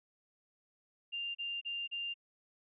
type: tone bursts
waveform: sine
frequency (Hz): 2794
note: F7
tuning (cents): 0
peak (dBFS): -36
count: 4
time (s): 1.12-2.142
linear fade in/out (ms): 20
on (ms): 230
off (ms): 34
effects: none